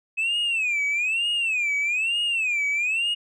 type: tone with vibrato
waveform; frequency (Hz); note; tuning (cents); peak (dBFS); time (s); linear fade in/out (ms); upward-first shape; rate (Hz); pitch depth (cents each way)
sine; 2552; D#7; +43; -19; 0.17-3.15; 20; sine; 1.1; 200
effects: tanh soft clip ceiling -20 dBFS